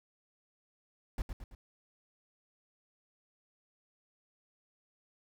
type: noise with echo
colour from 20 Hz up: brown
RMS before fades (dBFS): -33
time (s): 1.18-1.22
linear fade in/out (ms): 2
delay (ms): 110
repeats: 3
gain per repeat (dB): -6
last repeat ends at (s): 1.55
effects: none